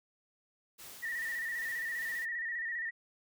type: noise with tremolo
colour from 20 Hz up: white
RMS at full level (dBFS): -49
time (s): 0.78-2.26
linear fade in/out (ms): 20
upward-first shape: sine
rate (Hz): 2.5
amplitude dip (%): 35
type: tone with vibrato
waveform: sine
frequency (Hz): 1864.7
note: A#6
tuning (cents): 0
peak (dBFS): -34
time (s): 1.02-2.91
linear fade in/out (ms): 20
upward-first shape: square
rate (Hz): 15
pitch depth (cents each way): 52
effects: none